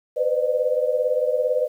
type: tone cluster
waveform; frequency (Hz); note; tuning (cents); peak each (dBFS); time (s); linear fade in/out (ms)
sine; 498.3 / 516 / 603; B4 / C5 / D5; +15 / -24 / +46; -23; 0.16-1.68; 20
effects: 9-bit

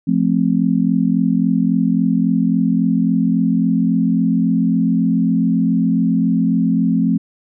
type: chord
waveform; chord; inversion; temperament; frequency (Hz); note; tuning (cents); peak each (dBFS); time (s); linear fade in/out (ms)
sine; F major; none; just; 174.61 / 218.3 / 261.9; F3 / A3 / C4; 0 / -13 / +2; -17; 0.07-7.18; 10
effects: none

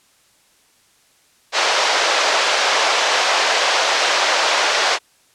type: band-pass noise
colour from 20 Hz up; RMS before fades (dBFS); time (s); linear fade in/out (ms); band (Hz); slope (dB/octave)
pink; -17; 1.52-4.99; 50; 540 to 6100; 24
effects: white hiss -56 dBFS RMS until 5.34 s + low-pass 10000 Hz 12 dB/octave

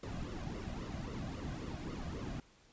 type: noise with flanger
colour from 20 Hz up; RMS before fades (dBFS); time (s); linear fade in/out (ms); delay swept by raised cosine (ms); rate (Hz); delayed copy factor
brown; -42; 0.03-2.4; 2; 1.2 to 2.3; 3.7; -0.75
effects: pink hiss -65 dBFS RMS until 2.72 s + resampled to 16000 Hz

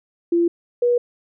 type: tone pair in turn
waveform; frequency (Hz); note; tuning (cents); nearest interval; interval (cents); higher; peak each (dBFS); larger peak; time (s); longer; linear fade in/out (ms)
sine; 341.7 / 483.9; F4 / B4; -38 / -35; tritone; 603; second; -14; neither; 0.32-0.48 / 0.82-0.98; neither; 5
effects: none

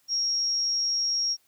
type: tone with amplitude modulation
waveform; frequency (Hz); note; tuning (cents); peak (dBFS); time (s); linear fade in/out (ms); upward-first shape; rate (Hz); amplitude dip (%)
sine; 5588; F8; 0; -22; 0.08-1.37; 50; sine; 269; 30
effects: white hiss -66 dBFS RMS until 1.47 s

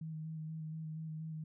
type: tone with vibrato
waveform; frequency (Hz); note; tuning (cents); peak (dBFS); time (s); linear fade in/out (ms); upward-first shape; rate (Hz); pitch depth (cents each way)
sine; 158; D#3; +27; -40; 0.01-1.44; 5; square; 4.2; 17
effects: none

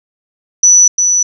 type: tone with echo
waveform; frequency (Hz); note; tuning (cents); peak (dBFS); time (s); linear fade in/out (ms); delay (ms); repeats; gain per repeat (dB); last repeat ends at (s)
sine; 5940; F#8; +6; -3; 0.63-0.88; 5; 350; 1; -5; 1.23
effects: none

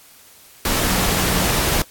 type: tone in noise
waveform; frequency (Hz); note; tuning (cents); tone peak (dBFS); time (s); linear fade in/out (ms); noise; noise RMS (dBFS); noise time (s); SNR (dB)
sine; 185.5; F#3; +5; -25; 0.87-1.45; 2; pink; -19; 0.65-1.82; -9
effects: white hiss -47 dBFS RMS until 1.9 s + AAC 64 kbps

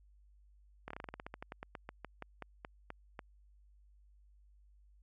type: slowing click train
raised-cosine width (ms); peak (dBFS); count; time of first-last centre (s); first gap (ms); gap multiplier
0.5; -28; 22; 0.88-3.192; 25; 1.13
effects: added 50 Hz sine -61 dBFS peak until 5.02 s

